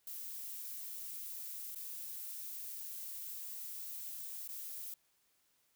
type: noise with dropouts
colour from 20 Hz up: violet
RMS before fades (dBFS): -45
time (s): 0.07-4.94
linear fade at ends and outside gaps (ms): 2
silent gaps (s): 1.748-1.758 / 4.477-4.489
effects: white hiss -75 dBFS RMS until 5.75 s